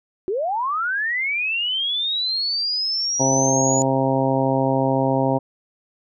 sine linear sweep, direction up, 350.7 to 6940 Hz, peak -20 dBFS, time 0.28-3.82 s, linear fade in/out 0 ms
harmonic tone, 133.7 Hz, C3, 38 cents sharp, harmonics 1 / 2 / 3 / 4 / 5 / 6 / 7, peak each -24 / -22 / -27 / -23 / -25 / -27 / -26 dBFS, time 3.19-5.39 s, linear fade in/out 20 ms
effects none

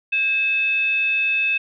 sine tone with frequency modulation, 2596 Hz, E7, 27 cents flat, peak -17 dBFS, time 0.12-1.58 s, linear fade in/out 10 ms, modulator 988 Hz, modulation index 0.31, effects none

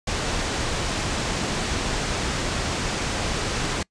pink low-pass noise, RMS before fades -26 dBFS, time 0.07-3.83 s, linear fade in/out 5 ms, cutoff 8000 Hz, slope 24 dB/octave, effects noise-tail reverb RT60 0.1 s tail -25 dB re dry + resampled to 22050 Hz

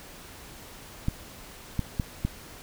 clicks, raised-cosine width 5 ms, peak -13 dBFS, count 4, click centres 1.084 / 1.793 / 1.998 / 2.25 s, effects pink hiss -46 dBFS RMS until 2.62 s

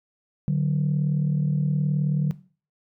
sine tone pair together, 147.59 / 186.6 Hz, D3 / F#3, +9 / +15 cents, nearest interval major third, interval 406 cents, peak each -20 / -24 dBFS, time 0.48-2.31 s, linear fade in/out 0 ms, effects noise-tail reverb RT60 0.4 s tail -18 dB re dry + tanh soft clip ceiling -15 dBFS

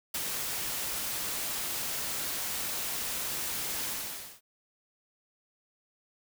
white noise with ADSR envelope, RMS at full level -31 dBFS, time 0.14-4.41 s, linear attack 7 ms, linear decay 28 ms, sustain -3 dB, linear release 530 ms, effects none

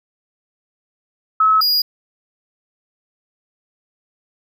sine / square tone pair in turn, 1291 / 4874 Hz, E6 / D#8, -37 / -37 cents, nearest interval octave + major seventh, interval 2300 cents, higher second, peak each -10 / -14 dBFS, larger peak first, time 1.4-1.61 / 1.61-1.82 s, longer neither, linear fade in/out 5 ms, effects none

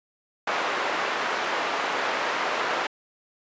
white band-pass noise, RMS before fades -27 dBFS, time 0.47-2.87 s, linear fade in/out 5 ms, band 430 to 1600 Hz, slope 12 dB/octave, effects resampled to 16000 Hz

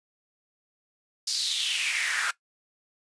pink noise with high-pass filter sweep, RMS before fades -28 dBFS, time 1.27-2.31 s, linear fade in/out 5 ms, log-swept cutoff 5000 to 1400 Hz, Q 4.8, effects noise-tail reverb RT60 0.1 s tail -17 dB re dry + resampled to 22050 Hz

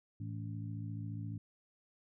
harmonic tone with a mistuned harmonic, 54.4 Hz, A1, 19 cents flat, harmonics 2 / 3 / 4 / 5, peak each -40 / -46 / -50 / -49 dBFS, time 0.2-1.38 s, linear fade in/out 5 ms, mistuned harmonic 5, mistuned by +72 cents, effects none

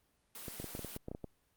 white high-pass noise, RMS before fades -47 dBFS, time 0.35-0.97 s, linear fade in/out 2 ms, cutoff 140 Hz, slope 48 dB/octave
clicks, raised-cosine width 2 ms, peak -28 dBFS, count 11, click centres 0.482 / 0.6 / 0.643 / 0.751 / 0.793 / 0.847 / 0.964 / 1.084 / 1.115 / 1.149 / 1.243 s
effects pink hiss -75 dBFS RMS until 1.56 s + Opus 32 kbps

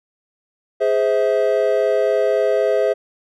triangle chord, Ab augmented, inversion none, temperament just, 415.3 / 519.1 / 648.9 Hz, Ab4 / C5 / E5, 0 / -14 / -27 cents, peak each -17 dBFS, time 0.8-2.94 s, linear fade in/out 20 ms, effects none

